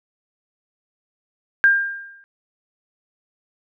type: tone with exponential decay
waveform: sine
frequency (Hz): 1600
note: G6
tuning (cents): +35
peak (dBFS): -8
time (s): 1.64-2.24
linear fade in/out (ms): 0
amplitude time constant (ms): 130
effects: none